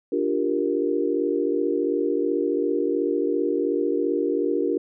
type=chord; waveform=sine; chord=G minor seventh; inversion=second; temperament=equal; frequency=293.7 / 349.2 / 392 / 466.2 Hz; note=D4 / F4 / G4 / Bb4; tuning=0 / 0 / 0 / 0 cents; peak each=-26 dBFS; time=0.12-4.78 s; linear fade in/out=5 ms; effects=none